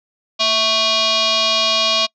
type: tone with frequency modulation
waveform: sine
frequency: 227.4 Hz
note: A#3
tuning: 43 cents flat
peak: -13 dBFS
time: 0.39-2.07 s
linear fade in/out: 20 ms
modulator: 883 Hz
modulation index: 5.3
effects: noise-tail reverb RT60 0.1 s tail -26 dB re dry